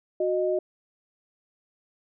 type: tone pair together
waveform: sine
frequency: 367.5 / 619 Hz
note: F#4 / D#5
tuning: -12 / -9 cents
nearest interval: major sixth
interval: 903 cents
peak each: -25 dBFS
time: 0.2-0.59 s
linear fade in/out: 5 ms
effects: none